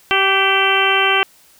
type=harmonic tone with a mistuned harmonic; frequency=387.8 Hz; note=G4; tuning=19 cents flat; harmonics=1 / 2 / 3 / 4 / 5 / 6 / 7 / 8; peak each=-21 / -21 / -20 / -20 / -23 / -21 / -19 / -20 dBFS; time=0.11-1.23 s; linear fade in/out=0 ms; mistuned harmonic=5; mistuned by=+48 cents; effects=white hiss -50 dBFS RMS until 1.59 s